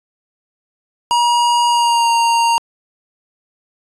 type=tone with pitch glide; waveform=square; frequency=954 to 929.5 Hz; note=A#5 to A#5; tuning=+40 to -5 cents; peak=-12 dBFS; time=1.11-2.58 s; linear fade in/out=0 ms; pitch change=-45 cents; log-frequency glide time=1.68-2.1 s; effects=resampled to 22050 Hz